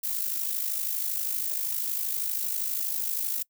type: noise with amplitude modulation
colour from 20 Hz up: violet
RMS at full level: -27 dBFS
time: 0.03-3.43 s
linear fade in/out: 10 ms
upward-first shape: sine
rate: 52.6 Hz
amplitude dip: 60%
effects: noise-tail reverb RT60 0.1 s tail -24 dB re dry